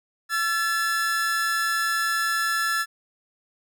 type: tone pair together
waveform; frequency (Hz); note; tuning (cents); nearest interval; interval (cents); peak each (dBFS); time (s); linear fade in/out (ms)
45% pulse; 1345 / 1725; E6 / A6; +34 / -35; major third; 431; -26 / -24; 0.29-2.86; 50
effects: none